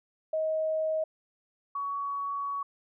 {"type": "tone pair in turn", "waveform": "sine", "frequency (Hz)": [631, 1124.3], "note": ["D#5", "C#6"], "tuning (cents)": [24, 24], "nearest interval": "minor seventh", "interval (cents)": 1000, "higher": "second", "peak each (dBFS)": [-26, -30], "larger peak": "first", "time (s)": [[0.33, 1.04], [1.75, 2.63]], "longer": "second", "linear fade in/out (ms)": 5, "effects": []}